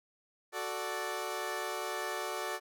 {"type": "chord", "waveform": "15% pulse", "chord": "D major", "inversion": "first", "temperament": "equal", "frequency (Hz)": [370, 440, 587.3], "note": ["F#4", "A4", "D5"], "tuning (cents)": [0, 0, 0], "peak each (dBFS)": -33, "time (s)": [0.52, 2.6], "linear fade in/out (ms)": 50, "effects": []}